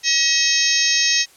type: harmonic tone with a mistuned harmonic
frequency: 638 Hz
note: D#5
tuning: 43 cents sharp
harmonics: 3 / 4 / 5 / 6 / 7 / 8 / 9 / 10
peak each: -23 / -23 / -28 / -23 / -26 / -24 / -21 / -21 dBFS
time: 0.03-1.26 s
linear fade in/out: 50 ms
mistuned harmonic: 9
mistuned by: -60 cents
effects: white hiss -50 dBFS RMS until 1.36 s + low-pass 11000 Hz 12 dB/octave